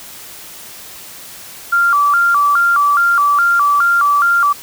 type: tone with vibrato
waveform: sine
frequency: 1268 Hz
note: D#6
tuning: 32 cents sharp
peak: -9 dBFS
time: 1.72-4.53 s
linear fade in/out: 10 ms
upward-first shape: square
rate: 2.4 Hz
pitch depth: 160 cents each way
effects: white hiss -34 dBFS RMS until 4.62 s